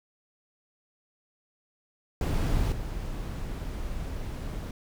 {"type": "noise with level steps", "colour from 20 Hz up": "brown", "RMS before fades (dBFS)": [-26, -34], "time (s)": [2.21, 4.71], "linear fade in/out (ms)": 2, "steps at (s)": 2.72, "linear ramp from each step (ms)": 2, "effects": []}